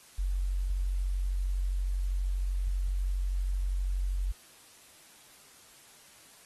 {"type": "tone", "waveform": "sine", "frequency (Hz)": 46.25, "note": "F#1", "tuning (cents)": 0, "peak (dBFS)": -27, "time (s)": [0.18, 4.32], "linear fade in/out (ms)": 10, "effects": ["white hiss -56 dBFS RMS until 6.45 s", "AAC 32 kbps"]}